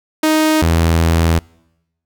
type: tone pair in turn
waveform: sawtooth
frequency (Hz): 312 / 82.64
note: D#4 / E2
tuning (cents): +5 / +5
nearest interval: octave + major seventh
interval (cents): 2300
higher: first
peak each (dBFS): -7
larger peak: neither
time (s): 0.23-0.62 / 0.62-1.39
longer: second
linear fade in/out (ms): 5
effects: noise-tail reverb RT60 0.9 s tail -26 dB re dry